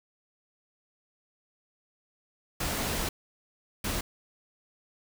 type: noise bursts at uneven times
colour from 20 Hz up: pink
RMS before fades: -31 dBFS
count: 2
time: 2.6-3.09 / 3.84-4.01 s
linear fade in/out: 5 ms
effects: none